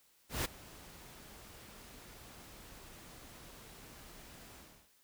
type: noise with ADSR envelope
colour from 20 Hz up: pink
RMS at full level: -33 dBFS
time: 0.29-4.9 s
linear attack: 160 ms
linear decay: 13 ms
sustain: -21 dB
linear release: 350 ms
effects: white hiss -69 dBFS RMS until 5.03 s